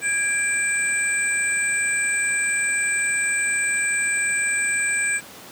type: tone cluster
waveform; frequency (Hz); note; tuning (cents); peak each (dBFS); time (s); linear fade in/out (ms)
sine; 1642 / 2357 / 8060; G#6 / D7 / B8; -20 / +6 / +34; -24; 0.01-5.21; 50
effects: pink hiss -41 dBFS RMS until 5.51 s + high-pass 150 Hz 12 dB/octave